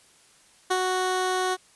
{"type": "tone with ADSR envelope", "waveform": "15% pulse", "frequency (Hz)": 370, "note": "F#4", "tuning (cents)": 0, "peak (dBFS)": -14, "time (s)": [0.7, 1.57], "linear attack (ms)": 12, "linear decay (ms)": 56, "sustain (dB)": -3, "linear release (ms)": 39, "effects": ["white hiss -57 dBFS RMS until 1.75 s", "resampled to 24000 Hz"]}